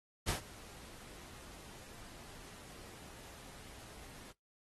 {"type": "noise with ADSR envelope", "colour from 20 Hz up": "pink", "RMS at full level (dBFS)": -34, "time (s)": [0.26, 4.33], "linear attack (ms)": 26, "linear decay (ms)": 120, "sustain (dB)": -20, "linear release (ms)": 25, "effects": ["noise-tail reverb RT60 0.2 s tail -26 dB re dry", "AAC 32 kbps"]}